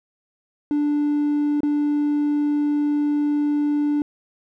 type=tone with dropouts; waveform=triangle; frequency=293.7 Hz; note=D4; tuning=in tune; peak=-15 dBFS; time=0.71-4.02 s; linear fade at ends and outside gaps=1 ms; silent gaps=1.605-1.632 s; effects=tanh soft clip ceiling -12 dBFS